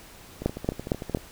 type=two click trains; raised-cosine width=2 ms; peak=-20 / -9 dBFS; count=11 / 4; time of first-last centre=0.42-1.172 / 0.46-1.148 s; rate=13.3 / 4.36 Hz; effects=pink hiss -48 dBFS RMS until 1.31 s